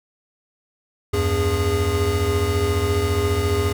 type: tone cluster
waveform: square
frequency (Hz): 81.5 / 96.1 / 410.8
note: E2 / G2 / G#4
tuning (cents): -19 / -34 / -19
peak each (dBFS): -24 / -23 / -23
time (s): 1.13-3.73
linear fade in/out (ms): 10
effects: none

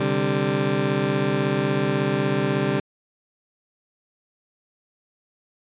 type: chord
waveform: 20% pulse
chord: C suspended second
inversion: none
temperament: just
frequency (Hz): 130.81 / 147.16 / 196.22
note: C3 / D3 / G3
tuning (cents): 0 / +4 / +2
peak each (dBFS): -21 / -20 / -20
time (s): 0-2.8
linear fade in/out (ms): 5
effects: resampled to 8000 Hz

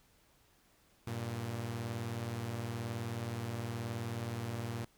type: beating tone pair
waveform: sawtooth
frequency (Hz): 98 / 117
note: G2 / A#2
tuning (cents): 0 / +7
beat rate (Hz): 19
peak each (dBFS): -39 / -34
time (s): 1.07-4.85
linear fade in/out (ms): 5
effects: pink hiss -68 dBFS RMS until 4.97 s

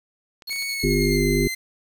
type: clicks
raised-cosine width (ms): 0.2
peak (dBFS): -26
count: 5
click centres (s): 0.422 / 0.496 / 0.529 / 0.561 / 0.624
type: tone bursts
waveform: square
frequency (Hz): 4319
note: C#8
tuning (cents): -46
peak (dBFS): -30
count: 7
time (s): 0.47-1.171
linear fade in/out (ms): 10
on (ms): 65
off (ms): 41
type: tone with pitch glide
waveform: sawtooth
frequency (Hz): 2220 to 2071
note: C#7 to C7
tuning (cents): +2 to -18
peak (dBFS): -23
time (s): 0.5-1.55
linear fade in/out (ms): 10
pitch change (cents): -120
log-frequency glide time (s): 0.7-1.26
type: harmonic tone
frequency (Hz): 50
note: G1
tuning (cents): +35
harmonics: 1 / 3 / 5 / 7 / 8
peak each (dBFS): -24 / -24 / -24 / -24 / -24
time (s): 0.83-1.48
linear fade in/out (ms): 10
effects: 8-bit

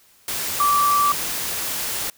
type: tone in noise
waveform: sine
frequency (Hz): 1162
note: D6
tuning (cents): -19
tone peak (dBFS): -15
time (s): 0.6-1.12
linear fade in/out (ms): 2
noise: white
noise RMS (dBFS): -26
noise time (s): 0.28-2.1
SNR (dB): +8
effects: white hiss -55 dBFS RMS until 2.17 s

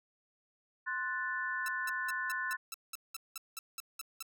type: chord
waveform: sine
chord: F# diminished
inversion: second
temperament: equal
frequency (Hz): 1046.5 / 1480 / 1760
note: C6 / F#6 / A6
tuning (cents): 0 / 0 / 0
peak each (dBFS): -40 / -37 / -37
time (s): 0.86-2.57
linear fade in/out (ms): 20
type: tone bursts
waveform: 5% pulse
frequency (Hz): 1324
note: E6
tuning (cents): +7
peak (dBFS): -27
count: 13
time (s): 1.66-4.226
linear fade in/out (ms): 2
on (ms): 22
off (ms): 190
effects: none

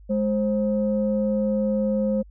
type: tone pair together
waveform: sine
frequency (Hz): 209.6 / 528.2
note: G#3 / C5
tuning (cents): +16 / +16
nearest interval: octave + major third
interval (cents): 1600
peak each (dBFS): -21 / -23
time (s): 0.09-2.23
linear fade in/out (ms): 20
effects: tanh soft clip ceiling -13 dBFS + added 50 Hz sine -44 dBFS peak until 2.3 s

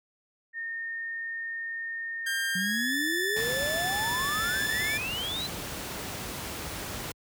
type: tone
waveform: sine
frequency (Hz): 1831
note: A#6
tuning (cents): -32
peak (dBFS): -32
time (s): 0.53-3.46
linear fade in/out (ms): 50
type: tone with pitch glide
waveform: sawtooth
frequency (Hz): 1594 to 1748.3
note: G6 to A6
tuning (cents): +28 to -12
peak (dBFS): -25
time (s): 2.26-4.98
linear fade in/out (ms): 10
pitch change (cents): +160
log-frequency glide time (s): 2.55-2.96
type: exponential sweep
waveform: sine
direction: up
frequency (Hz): 179.4 to 4095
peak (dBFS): -31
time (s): 2.55-5.47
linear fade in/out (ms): 5
type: noise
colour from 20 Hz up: pink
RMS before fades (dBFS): -36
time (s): 3.36-7.12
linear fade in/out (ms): 5
effects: high-pass 60 Hz 12 dB/octave

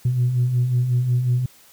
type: beating tone pair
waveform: sine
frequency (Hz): 119.1 / 124.6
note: A#2 / B2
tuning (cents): +38 / +16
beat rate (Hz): 5.5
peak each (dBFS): -25 / -16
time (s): 0.05-1.46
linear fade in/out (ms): 5
effects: tanh soft clip ceiling -12 dBFS + white hiss -51 dBFS RMS until 1.72 s

